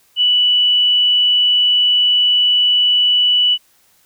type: tone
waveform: sine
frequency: 2960 Hz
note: F#7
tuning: in tune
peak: -10 dBFS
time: 0.16-3.58 s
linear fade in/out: 50 ms
effects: white hiss -55 dBFS RMS until 4.05 s